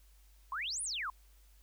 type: exponential two-way sweep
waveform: sine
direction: up then down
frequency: 992 to 10540 to 992 Hz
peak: -35 dBFS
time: 0.52-1.1 s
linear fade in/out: 2 ms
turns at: 0.82 s
effects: added 50 Hz sine -59 dBFS peak until 1.62 s + white hiss -69 dBFS RMS until 1.62 s